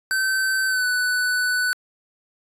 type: tone with pitch glide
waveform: square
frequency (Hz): 1541 to 1492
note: G6 to F#6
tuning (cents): -30 to +14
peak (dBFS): -20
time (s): 0.11-1.73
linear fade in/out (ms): 0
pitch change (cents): -56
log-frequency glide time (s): 0.67-0.85
effects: resampled to 32000 Hz